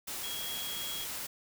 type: tone in noise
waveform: sine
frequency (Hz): 3300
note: G#7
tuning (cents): -12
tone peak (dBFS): -39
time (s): 0.23-1.05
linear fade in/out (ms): 10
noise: white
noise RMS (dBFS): -39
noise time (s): 0.07-1.27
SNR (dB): -3
effects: none